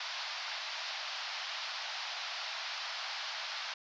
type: band-pass noise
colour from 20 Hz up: white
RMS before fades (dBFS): -40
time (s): 0-3.74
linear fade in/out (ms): 5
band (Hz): 650 to 5200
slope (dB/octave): 48
effects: resampled to 16000 Hz